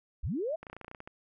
sine linear sweep, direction up, 31.93 to 672 Hz, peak -30 dBFS, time 0.23-0.56 s, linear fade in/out 10 ms
clicks, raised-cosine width 0.5 ms, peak -29 dBFS, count 12, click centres 0.63 / 0.668 / 0.699 / 0.73 / 0.766 / 0.813 / 0.846 / 0.881 / 0.914 / 0.948 / 1.004 / 1.075 s
effects none

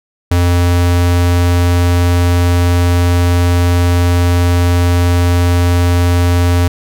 square tone with vibrato, 87.7 Hz, F2, 8 cents sharp, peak -9 dBFS, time 0.31-6.68 s, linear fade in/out 5 ms, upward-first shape triangle, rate 20 Hz, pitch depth 11 cents each way, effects none

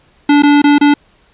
square tone with dropouts, 290.1 Hz, D4, 21 cents flat, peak -6 dBFS, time 0.29-0.94 s, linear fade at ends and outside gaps 5 ms, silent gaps 0.423-0.433 / 0.619-0.64 / 0.783-0.811 s, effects pink hiss -51 dBFS RMS until 1.33 s + resampled to 8000 Hz

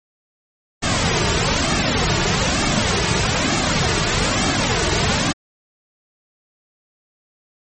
pink noise with flanger, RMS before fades -18 dBFS, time 0.82-5.33 s, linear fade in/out 20 ms, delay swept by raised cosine 2 to 3.9 ms, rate 1.1 Hz, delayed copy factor -0.65, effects MP3 32 kbps

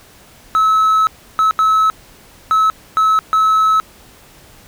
triangle tone bursts at uneven times, 1295 Hz, E6, 31 cents flat, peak -7 dBFS, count 6, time 0.55-1.07 / 1.39-1.51 / 1.59-1.9 / 2.51-2.7 / 2.97-3.19 / 3.33-3.8 s, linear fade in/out 0 ms, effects tanh soft clip ceiling -3 dBFS + pink hiss -44 dBFS RMS until 4.67 s

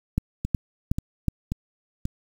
two click trains, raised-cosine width 5 ms, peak -14 / -9 dBFS, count 4 / 4, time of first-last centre 0.45-2.054 / 0.18-1.283 s, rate 1.87 / 2.72 Hz, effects 7-bit

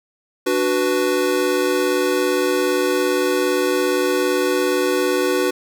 square chord, B minor, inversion first, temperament equal with one note detuned, 292.5 / 370 / 493.9 Hz, D4 / F#4 / B4, -7 / 0 / 0 cents, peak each -24 / -20 / -22 dBFS, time 0.46-5.51 s, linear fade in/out 10 ms, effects none

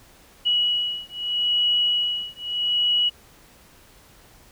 sine beating tone pair, 2923 / 2923.79 Hz, F#7 / F#7, -22 / -21 cents, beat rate 0.79 Hz, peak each -23 dBFS, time 0.45-3.1 s, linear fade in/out 20 ms, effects pink hiss -52 dBFS RMS until 4.51 s

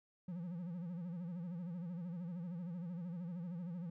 triangle tone with vibrato, 174 Hz, F3, 6 cents flat, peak -39 dBFS, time 0.28-3.9 s, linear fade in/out 5 ms, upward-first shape sine, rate 13 Hz, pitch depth 110 cents each way, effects none

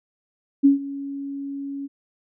sine tone with ADSR envelope, 278.5 Hz, C#4, 8 cents sharp, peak -9 dBFS, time 0.63-1.88 s, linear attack 23 ms, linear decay 130 ms, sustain -19 dB, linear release 28 ms, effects none

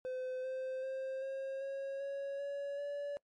triangle tone with pitch steps, 512 / 520.3 / 528.8 / 537.5 / 546.2 / 555.1 / 564.2 / 573.4 Hz, C5 / C5 / C5 / C5 / C#5 / C#5 / C#5 / D5, -38 / -10 / +18 / +47 / -26 / +2 / +30 / -42 cents, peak -35 dBFS, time 0.05-3.17 s, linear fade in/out 0 ms, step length 390 ms, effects noise-tail reverb RT60 0.1 s tail -22 dB re dry + MP3 48 kbps

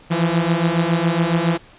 sawtooth beating tone pair, 164.7 / 171.9 Hz, E3 / F3, -1 / -27 cents, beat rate 7.2 Hz, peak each -15 dBFS, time 0.1-1.58 s, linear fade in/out 20 ms, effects pink hiss -47 dBFS RMS until 1.78 s + resampled to 8000 Hz

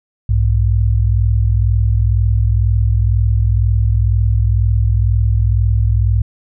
sine tone pair together, 61.78 / 103.83 Hz, B1 / G#2, +1 / 0 cents, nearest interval major sixth, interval 899 cents, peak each -13 dBFS, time 0.29-6.22 s, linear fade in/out 5 ms, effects none

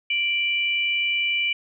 sine tone pair together, 2349 / 2960 Hz, D7 / F#7, 0 / 0 cents, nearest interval major third, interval 400 cents, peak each -22 / -25 dBFS, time 0.1-1.53 s, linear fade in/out 5 ms, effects none

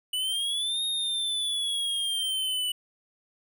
square exponential two-way sweep, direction up then down, 2960 to 3729 to 2960 Hz, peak -27 dBFS, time 0.13-2.72 s, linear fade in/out 5 ms, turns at 0.84 s, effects none

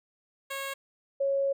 10% pulse / sine tone pair in turn, 547 / 551.1 Hz, C#5 / C#5, -23 / -10 cents, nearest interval unison, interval 13 cents, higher second, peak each -25 / -24 dBFS, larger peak second, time 0.5-0.74 / 1.2-1.53 s, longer second, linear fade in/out 10 ms, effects none

